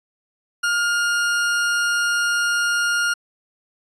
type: tone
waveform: 40% pulse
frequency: 1415 Hz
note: F6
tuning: 22 cents sharp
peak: -17 dBFS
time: 0.63-3.14 s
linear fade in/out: 10 ms
effects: resampled to 24000 Hz